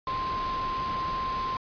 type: tone in noise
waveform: sine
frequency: 1046.5 Hz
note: C6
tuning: in tune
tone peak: -28 dBFS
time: 0.07-1.57 s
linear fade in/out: 2 ms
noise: pink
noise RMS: -37 dBFS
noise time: 0.07-1.57 s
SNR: +6 dB
effects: resampled to 11025 Hz